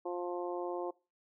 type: harmonic tone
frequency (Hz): 176.5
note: F3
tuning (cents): +19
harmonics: 2 / 3 / 4 / 5 / 6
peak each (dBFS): -37 / -41 / -43 / -45 / -47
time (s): 0.05-0.91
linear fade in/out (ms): 10
effects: noise-tail reverb RT60 0.3 s tail -22 dB re dry